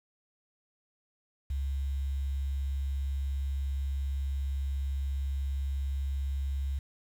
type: tone with quantisation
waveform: sine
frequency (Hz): 68.6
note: C#2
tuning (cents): -17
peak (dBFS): -29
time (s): 1.5-6.79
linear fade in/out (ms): 5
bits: 9
effects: none